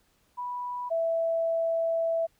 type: tone pair in turn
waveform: sine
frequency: 983 / 660.4 Hz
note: B5 / E5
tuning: -8 / +3 cents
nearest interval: perfect fifth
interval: 689 cents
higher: first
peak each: -31 / -24 dBFS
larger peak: second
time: 0.37-0.9 / 0.9-2.27 s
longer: second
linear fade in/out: 20 ms
effects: pink hiss -68 dBFS RMS until 2.39 s